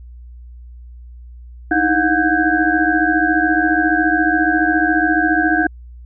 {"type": "tone cluster", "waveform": "sine", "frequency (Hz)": [307.4, 321.8, 722, 1536, 1623], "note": ["D#4", "E4", "F#5", "G6", "G#6"], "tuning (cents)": [-21, -42, -43, -36, -40], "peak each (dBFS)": -19, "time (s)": [1.71, 5.67], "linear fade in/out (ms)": 5, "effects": ["added 60 Hz sine -34 dBFS peak until 6.05 s"]}